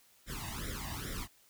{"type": "noise with flanger", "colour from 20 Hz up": "pink", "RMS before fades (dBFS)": -40, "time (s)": [0.26, 1.28], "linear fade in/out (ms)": 50, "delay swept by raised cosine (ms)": [0.54, 1.09], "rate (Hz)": 2.4, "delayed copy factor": 0.95, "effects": ["white hiss -65 dBFS RMS until 1.49 s"]}